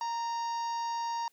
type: harmonic tone with a mistuned harmonic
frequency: 932.3 Hz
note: A#5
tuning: in tune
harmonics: 1 / 2 / 3 / 4 / 5 / 6 / 7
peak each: -31 / -49 / -52 / -53 / -48 / -48 / -55 dBFS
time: 0.01-1.28 s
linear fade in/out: 2 ms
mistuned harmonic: 2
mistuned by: -31 cents
effects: white hiss -70 dBFS RMS until 1.32 s